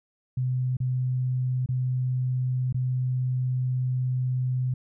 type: tone with dropouts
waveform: sine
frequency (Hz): 127.4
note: C3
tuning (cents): -46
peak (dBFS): -23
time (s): 0.37-4.74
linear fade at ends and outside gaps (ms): 5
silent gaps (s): 0.769-0.802 / 1.661-1.688 / 2.726-2.744
effects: none